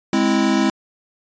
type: chord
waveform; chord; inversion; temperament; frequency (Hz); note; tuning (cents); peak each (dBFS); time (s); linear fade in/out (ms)
square; Ab augmented; none; equal; 207.7 / 261.6 / 329.6; Ab3 / C4 / E4; 0 / 0 / 0; -20; 0.13-0.7; 2
effects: resampled to 16000 Hz